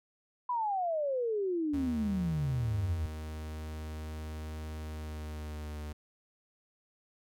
sine exponential sweep, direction down, 1008 to 76.7 Hz, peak -29 dBFS, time 0.49-3.06 s, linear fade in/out 5 ms
45% pulse tone with pitch glide, 77.78 to 75.39 Hz, D#2 to D2, 0 to +46 cents, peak -38 dBFS, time 1.73-5.93 s, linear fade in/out 10 ms, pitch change -54 cents, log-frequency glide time 4.81-5.81 s
effects none

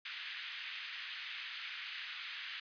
white band-pass noise, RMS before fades -45 dBFS, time 0.05-2.6 s, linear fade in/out 5 ms, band 1600 to 3400 Hz, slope 24 dB/octave, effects resampled to 11025 Hz

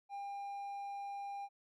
triangle tone, 801 Hz, G5, 37 cents sharp, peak -39 dBFS, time 0.09-1.49 s, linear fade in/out 50 ms, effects none

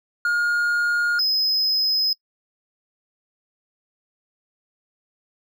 triangle tone pair in turn, 1425 / 5078 Hz, F6 / D#8, +34 / +34 cents, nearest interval octave + minor seventh, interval 2200 cents, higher second, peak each -16 dBFS, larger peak neither, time 0.25-1.19 / 1.19-2.13 s, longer neither, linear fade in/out 2 ms, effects noise-tail reverb RT60 0.1 s tail -25 dB re dry

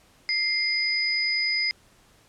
sine tone pair together, 2097 / 4975 Hz, C7 / D#8, +3 / -1 cents, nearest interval octave + minor third, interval 1496 cents, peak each -25 dBFS, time 0.29-1.71 s, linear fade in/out 0 ms, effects pink hiss -58 dBFS RMS until 2.28 s + low-pass 11000 Hz 12 dB/octave

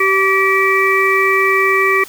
harmonic tone, 386.4 Hz, G4, 25 cents flat, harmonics 1 / 3 / 5 / 6, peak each -16 / -16 / -16 / -16 dBFS, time 0-2.04 s, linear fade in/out 5 ms, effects white hiss -37 dBFS RMS until 2.08 s

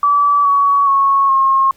sine tone with pitch steps, 1152 / 1126.3 / 1101.2 / 1076.7 Hz, D6 / C#6 / C#6 / C6, -34 / +27 / -12 / +49 cents, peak -9 dBFS, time 0.03-1.71 s, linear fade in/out 2 ms, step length 420 ms, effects pink hiss -52 dBFS RMS until 1.76 s

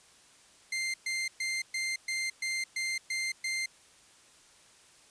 sawtooth tone bursts, 2093 Hz, C7, in tune, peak -27 dBFS, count 9, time 0.72-3.66 s, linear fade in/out 5 ms, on 220 ms, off 120 ms, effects white hiss -59 dBFS RMS until 5.1 s + resampled to 22050 Hz

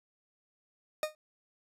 40% pulse tone with exponential decay, 615 Hz, D#5, 20 cents flat, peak -25 dBFS, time 1.03-1.15 s, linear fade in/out 1 ms, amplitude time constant 26 ms, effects resampled to 32000 Hz

